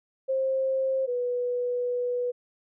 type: tone pair in turn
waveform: sine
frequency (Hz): 530 / 490.9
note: C5 / B4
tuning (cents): +22 / -10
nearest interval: minor second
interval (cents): 132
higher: first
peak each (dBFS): -23 / -25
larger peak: first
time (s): 0.28-1.07 / 1.07-2.32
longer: second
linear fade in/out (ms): 20
effects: none